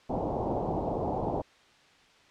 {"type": "low-pass noise", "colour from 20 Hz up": "white", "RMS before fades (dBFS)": -31, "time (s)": [0.09, 1.42], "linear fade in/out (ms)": 10, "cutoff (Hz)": 870, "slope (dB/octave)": 48, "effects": ["white hiss -59 dBFS RMS until 2.3 s", "low-pass 4000 Hz 12 dB/octave"]}